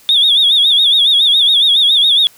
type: tone with vibrato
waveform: sine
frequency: 3520 Hz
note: A7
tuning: in tune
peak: -6 dBFS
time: 0.09-2.27 s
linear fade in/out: 0 ms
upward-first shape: sine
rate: 7.2 Hz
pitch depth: 120 cents each way
effects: tanh soft clip ceiling -3 dBFS + white hiss -45 dBFS RMS until 2.37 s